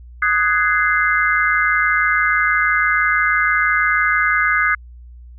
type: chord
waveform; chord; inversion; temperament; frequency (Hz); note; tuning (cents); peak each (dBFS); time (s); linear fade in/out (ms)
sine; Ab dominant seventh; second; just; 1245.9 / 1495.1 / 1661.2 / 2077; Eb6 / Gb6 / Ab6 / C7; +2 / +18 / 0 / -13; -19; 0.22-4.75; 5
effects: added 60 Hz sine -36 dBFS peak until 5.38 s